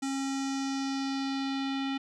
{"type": "tone with low-pass filter sweep", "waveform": "square", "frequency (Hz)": 271.5, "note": "C#4", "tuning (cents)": -36, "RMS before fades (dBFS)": -32, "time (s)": [0.02, 1.98], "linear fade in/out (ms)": 10, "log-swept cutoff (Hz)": [7800, 3300], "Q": 2.5, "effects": []}